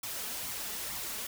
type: noise with flanger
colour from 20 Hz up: white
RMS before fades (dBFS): -38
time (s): 0.03-1.27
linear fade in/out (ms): 5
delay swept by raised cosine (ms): 0.89 to 4.69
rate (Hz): 2.2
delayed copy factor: +0.55
effects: none

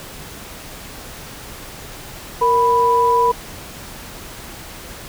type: tone pair together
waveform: sine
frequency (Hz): 465.9 / 987.8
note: A#4 / B5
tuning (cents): -1 / 0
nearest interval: octave + minor second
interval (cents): 1301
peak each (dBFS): -17 / -13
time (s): 2.41-3.32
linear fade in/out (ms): 10
effects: pink hiss -35 dBFS RMS until 5.08 s

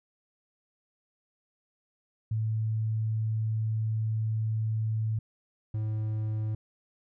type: tone pair in turn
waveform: sine / triangle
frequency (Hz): 110 / 108.36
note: A2 / A2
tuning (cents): 0 / -26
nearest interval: unison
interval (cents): 26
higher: first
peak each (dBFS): -26 / -26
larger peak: neither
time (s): 2.31-5.19 / 5.74-6.55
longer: first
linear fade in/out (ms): 5
effects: none

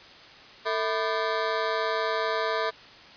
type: ring-modulated tone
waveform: 20% pulse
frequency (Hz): 549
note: C#5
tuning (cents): -17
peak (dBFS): -17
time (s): 0.65-2.71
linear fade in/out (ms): 20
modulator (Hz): 102
effects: white hiss -48 dBFS RMS until 3.16 s + resampled to 11025 Hz

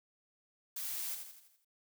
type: noise with echo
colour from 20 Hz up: blue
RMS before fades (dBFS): -40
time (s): 0.76-1.15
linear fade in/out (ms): 5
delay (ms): 83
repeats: 6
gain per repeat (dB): -6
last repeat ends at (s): 1.648
effects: none

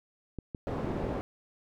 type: clicks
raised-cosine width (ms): 3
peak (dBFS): -24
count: 8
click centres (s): 0.387 / 0.548 / 0.695 / 0.786 / 0.845 / 0.906 / 0.943 / 1.04
type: low-pass noise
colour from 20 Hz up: white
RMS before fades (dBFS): -34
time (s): 0.67-1.21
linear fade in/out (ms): 0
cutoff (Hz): 500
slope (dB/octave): 12
effects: none

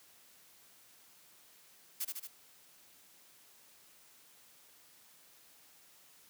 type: noise with echo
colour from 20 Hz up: blue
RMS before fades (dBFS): -36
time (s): 2-2.05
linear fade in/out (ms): 10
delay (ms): 75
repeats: 3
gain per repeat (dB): -3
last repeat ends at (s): 2.275
effects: white hiss -62 dBFS RMS until 6.29 s + high-pass 100 Hz 12 dB/octave

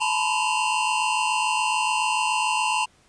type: tone cluster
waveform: square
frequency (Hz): 865 / 975 / 1022 / 2764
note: A5 / B5 / C6 / F7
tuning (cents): -30 / -23 / -41 / -19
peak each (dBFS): -26 / -28 / -30 / -27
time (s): 0-2.86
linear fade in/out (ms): 20
effects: pink hiss -59 dBFS RMS until 3.08 s + resampled to 22050 Hz

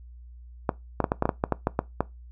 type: clicks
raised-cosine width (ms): 1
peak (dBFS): -8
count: 12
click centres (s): 0.692 / 1.003 / 1.042 / 1.119 / 1.224 / 1.255 / 1.292 / 1.439 / 1.523 / 1.671 / 1.791 / 2.006
effects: noise-tail reverb RT60 0.2 s tail -20 dB re dry + added 60 Hz sine -43 dBFS peak until 2.31 s

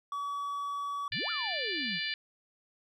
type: tone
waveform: triangle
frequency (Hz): 1138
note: C#6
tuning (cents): +45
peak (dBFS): -31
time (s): 0.12-1.08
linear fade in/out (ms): 2
type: exponential two-way sweep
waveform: sine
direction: up then down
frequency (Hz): 73.42 to 1446 to 152.7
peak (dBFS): -38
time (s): 1.11-2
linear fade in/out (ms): 50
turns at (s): 1.3
type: harmonic tone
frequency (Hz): 587.3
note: D5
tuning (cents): 0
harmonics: 3 / 4 / 5 / 6 / 7 / 8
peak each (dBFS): -37 / -38 / -39 / -40 / -40 / -41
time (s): 1.12-2.14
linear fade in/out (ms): 2
effects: none

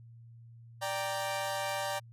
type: chord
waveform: sawtooth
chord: G minor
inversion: second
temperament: equal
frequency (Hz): 587.3 / 784 / 932.3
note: D5 / G5 / Bb5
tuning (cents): 0 / 0 / 0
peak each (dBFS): -32 / -33 / -35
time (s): 0.81-2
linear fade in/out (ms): 20
effects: added 116 Hz sine -50 dBFS peak until 2.12 s + resampled to 32000 Hz

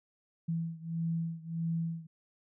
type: beating tone pair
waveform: sine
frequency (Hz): 164.81 / 166.41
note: E3 / E3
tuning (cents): 0 / +17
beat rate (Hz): 1.6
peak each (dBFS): -34 / -36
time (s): 0.48-2.07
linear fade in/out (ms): 10
effects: none

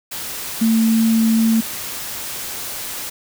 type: tone in noise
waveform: sine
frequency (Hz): 224.7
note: A3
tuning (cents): +37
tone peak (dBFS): -12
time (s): 0.61-1.61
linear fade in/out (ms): 10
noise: white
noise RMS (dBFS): -28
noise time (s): 0.11-3.1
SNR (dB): +13
effects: none

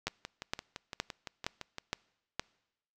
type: two click trains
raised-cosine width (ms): 0.2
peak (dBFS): -22 / -14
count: 11 / 6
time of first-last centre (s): 0.08-1.784 / 0.07-2.396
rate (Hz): 5.87 / 2.15
effects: noise-tail reverb RT60 0.9 s tail -25 dB re dry

